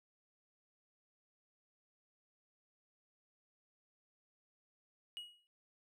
triangle tone with exponential decay, 2900 Hz, F#7, 35 cents flat, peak -39 dBFS, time 5.17-5.47 s, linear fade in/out 0 ms, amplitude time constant 65 ms, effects none

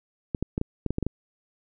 clicks, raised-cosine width 3 ms, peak -13 dBFS, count 9, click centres 0.348 / 0.426 / 0.579 / 0.614 / 0.863 / 0.906 / 0.984 / 1.027 / 1.066 s, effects none

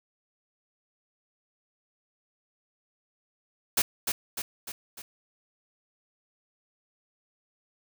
white noise with echo, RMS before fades -23 dBFS, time 3.77-3.82 s, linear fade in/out 5 ms, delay 300 ms, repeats 4, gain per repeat -5 dB, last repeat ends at 5.02 s, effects none

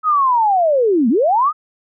sine linear two-way sweep, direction down then up, 1287 to 211.2 to 1287 Hz, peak -11 dBFS, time 0.03-1.53 s, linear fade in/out 50 ms, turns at 1.09 s, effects none

